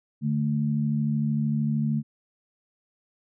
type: tone pair together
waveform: sine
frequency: 146.83 / 220 Hz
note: D3 / A3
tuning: 0 / 0 cents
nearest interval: perfect fifth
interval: 700 cents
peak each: -25 dBFS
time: 0.21-2.03 s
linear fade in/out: 50 ms
effects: none